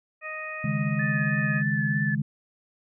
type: harmonic tone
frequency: 622.3 Hz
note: D#5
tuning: in tune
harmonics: 1 / 2 / 3 / 4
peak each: -40 / -39 / -36 / -37 dBFS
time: 0.21-1.63 s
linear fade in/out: 50 ms
type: chord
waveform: sine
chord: C# suspended second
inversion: none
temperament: just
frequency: 138.59 / 155.92 / 207.9 Hz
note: C#3 / D#3 / G#3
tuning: 0 / +4 / +2 cents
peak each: -28 dBFS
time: 0.64-2.22 s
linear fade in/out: 5 ms
type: tone with vibrato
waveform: sine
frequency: 1742 Hz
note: A6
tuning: 18 cents flat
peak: -27 dBFS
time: 0.99-2.15 s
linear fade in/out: 5 ms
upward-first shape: triangle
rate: 3.2 Hz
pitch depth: 21 cents each way
effects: none